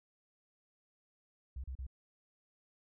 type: tone bursts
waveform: sine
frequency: 65 Hz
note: C2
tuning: 11 cents flat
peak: -39 dBFS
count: 3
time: 1.56-1.867 s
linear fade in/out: 5 ms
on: 79 ms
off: 35 ms
effects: none